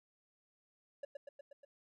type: tone with echo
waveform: triangle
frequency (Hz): 566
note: C#5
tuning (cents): +36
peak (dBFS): -38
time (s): 1.03-1.05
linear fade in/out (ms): 5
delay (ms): 120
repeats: 5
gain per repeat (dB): -3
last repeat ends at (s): 1.65
effects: none